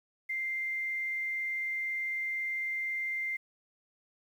sine tone with quantisation, 2094 Hz, C7, 1 cent sharp, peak -31 dBFS, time 0.29-3.37 s, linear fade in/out 10 ms, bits 10, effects none

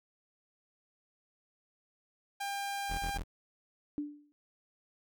sawtooth tone, 799 Hz, G5, 33 cents sharp, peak -31 dBFS, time 2.4-3.18 s, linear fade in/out 10 ms
35% pulse tone bursts, 41.83 Hz, E1, 26 cents sharp, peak -34 dBFS, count 3, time 2.89-3.238 s, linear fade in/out 20 ms, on 100 ms, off 24 ms
sine tone with exponential decay, 293.7 Hz, D4, in tune, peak -30 dBFS, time 3.98-4.32 s, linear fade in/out 0 ms, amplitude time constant 73 ms
effects none

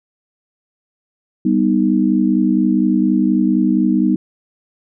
sine chord, G augmented, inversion none, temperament equal, 196 / 246.9 / 311.1 Hz, G3 / B3 / D#4, 0 / 0 / 0 cents, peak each -16 dBFS, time 1.45-4.16 s, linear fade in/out 5 ms, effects none

